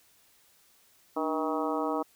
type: harmonic tone with a mistuned harmonic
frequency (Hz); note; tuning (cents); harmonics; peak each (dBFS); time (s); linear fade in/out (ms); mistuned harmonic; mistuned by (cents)
158.9; D#3; +37; 2 / 3 / 4 / 5 / 6 / 7 / 8; -32 / -34 / -35 / -36 / -37 / -37 / -38; 1.16-2.03; 10; 2; -100
effects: white hiss -63 dBFS RMS until 2.15 s